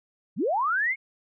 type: linear sweep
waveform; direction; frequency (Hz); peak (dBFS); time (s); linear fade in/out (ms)
sine; up; 130.81 to 2217; -22; 0.36-0.96; 50
effects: none